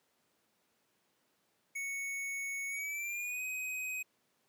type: tone with pitch glide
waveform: square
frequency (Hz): 2217 to 2517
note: C#7 to D#7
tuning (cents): 0 to +19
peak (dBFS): -37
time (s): 1.75-4.03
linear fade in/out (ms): 10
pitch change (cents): +219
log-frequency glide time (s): 2.69-3.43
effects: pink hiss -75 dBFS RMS until 4.48 s + high-pass 200 Hz 12 dB/octave